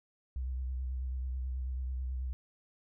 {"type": "tone with vibrato", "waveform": "sine", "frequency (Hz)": 64, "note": "C2", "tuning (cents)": -38, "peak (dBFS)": -33, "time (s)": [0.36, 2.33], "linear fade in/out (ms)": 0, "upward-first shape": "sine", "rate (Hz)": 9.2, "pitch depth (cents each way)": 41, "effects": []}